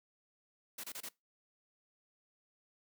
white noise bursts, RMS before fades -44 dBFS, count 4, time 0.78-1.089 s, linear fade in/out 5 ms, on 57 ms, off 27 ms, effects noise-tail reverb RT60 0.2 s tail -22 dB re dry + high-pass 150 Hz 12 dB/octave

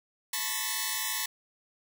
5% pulse tone cluster, 874 / 1000 / 1093 / 1801 / 1961 Hz, A5 / B5 / C#6 / A6 / B6, -12 / +21 / -25 / +40 / -13 cents, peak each -25 dBFS, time 0.33-1.26 s, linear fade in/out 5 ms, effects none

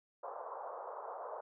pink band-pass noise, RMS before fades -45 dBFS, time 0.23-1.41 s, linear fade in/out 5 ms, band 480 to 1200 Hz, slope 48 dB/octave, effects none

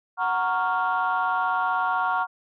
sine chord, Gb major seventh, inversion none, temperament equal, 740 / 932.3 / 1108.7 / 1396.9 Hz, Gb5 / Bb5 / Db6 / F6, 0 / 0 / 0 / 0 cents, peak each -26 dBFS, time 0.17-2.27 s, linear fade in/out 50 ms, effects tanh soft clip ceiling -15 dBFS

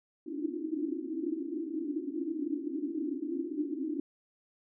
white band-pass noise, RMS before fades -35 dBFS, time 0.26-4 s, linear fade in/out 5 ms, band 270 to 340 Hz, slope 96 dB/octave, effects none

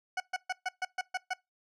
20% pulse tone bursts, 740 Hz, F#5, in tune, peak -25 dBFS, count 8, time 0.17-1.336 s, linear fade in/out 5 ms, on 32 ms, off 130 ms, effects noise-tail reverb RT60 0.2 s tail -23 dB re dry + low-pass 6000 Hz 12 dB/octave

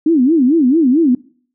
sine tone with vibrato, 287.5 Hz, D4, 37 cents flat, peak -8 dBFS, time 0.06-1.15 s, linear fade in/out 5 ms, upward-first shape sine, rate 4.5 Hz, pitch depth 280 cents each way, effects noise-tail reverb RT60 0.5 s tail -21 dB re dry

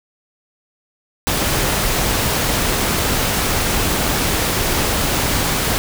pink noise, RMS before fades -18 dBFS, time 1.27-5.78 s, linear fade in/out 0 ms, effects none

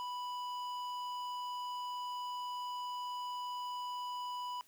triangle tone with hard clipping, 987.8 Hz, B5, in tune, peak -40 dBFS, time 0-4.61 s, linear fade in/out 0 ms, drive 14 dB, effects white hiss -66 dBFS RMS until 4.67 s

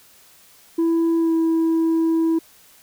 sine tone with pitch glide, 331.3 to 326.7 Hz, E4 to E4, +9 to -15 cents, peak -13 dBFS, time 0.78-2.39 s, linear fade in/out 10 ms, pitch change -24 cents, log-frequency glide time 1.18-1.33 s, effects tanh soft clip ceiling -15 dBFS + white hiss -51 dBFS RMS until 2.82 s

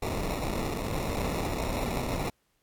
pink noise with sample-and-hold, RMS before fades -31 dBFS, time 0.02-2.3 s, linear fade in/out 5 ms, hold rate 1575 Hz, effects pink hiss -73 dBFS RMS until 2.62 s + AAC 64 kbps

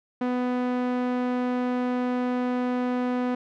sawtooth tone with low-pass filter, 248.8 Hz, B3, 13 cents sharp, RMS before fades -26 dBFS, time 0.21-3.35 s, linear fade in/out 5 ms, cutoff 1900 Hz, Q 0.5, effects none

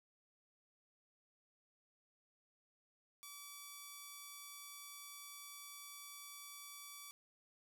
5% pulse tone, 1150 Hz, D6, 37 cents flat, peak -39 dBFS, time 3.23-7.11 s, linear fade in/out 0 ms, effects none

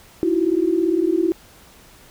sine tone cluster, 314.7 / 334.4 / 372.2 Hz, D#4 / E4 / F#4, +20 / +25 / +10 cents, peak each -24 / -18 / -21 dBFS, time 0.23-1.32 s, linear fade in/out 0 ms, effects pink hiss -48 dBFS RMS until 2.1 s

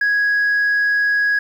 sine tone, 1661.2 Hz, G#6, in tune, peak -12 dBFS, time 0.01-1.39 s, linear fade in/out 5 ms, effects tanh soft clip ceiling -12 dBFS + 8-bit

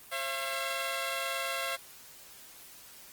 10% pulse tone pair together, 538.1 / 678 Hz, C5 / E5, +48 / +49 cents, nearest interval major third, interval 401 cents, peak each -27 / -26 dBFS, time 0.11-1.77 s, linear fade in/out 20 ms, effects white hiss -52 dBFS RMS until 3.12 s + Opus 24 kbps

